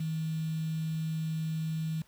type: tone with quantisation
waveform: sine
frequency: 159.3 Hz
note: D#3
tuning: 41 cents sharp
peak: -30 dBFS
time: 0-2.02 s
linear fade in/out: 5 ms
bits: 8
effects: pink hiss -64 dBFS RMS until 2.07 s